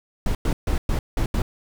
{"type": "noise bursts at uneven times", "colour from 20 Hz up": "brown", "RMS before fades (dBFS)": -21, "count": 6, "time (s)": [[0.26, 0.35], [0.45, 0.53], [0.67, 0.78], [0.89, 0.99], [1.17, 1.26], [1.34, 1.42]], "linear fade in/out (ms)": 2, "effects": []}